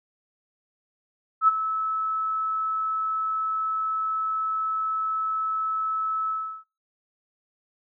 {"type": "tone with ADSR envelope", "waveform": "sine", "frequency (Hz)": 1302, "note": "E6", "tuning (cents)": -22, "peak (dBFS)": -12, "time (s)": [1.41, 6.64], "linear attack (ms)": 69, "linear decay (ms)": 22, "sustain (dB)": -12, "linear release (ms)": 350, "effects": ["noise-tail reverb RT60 0.3 s tail -20 dB re dry"]}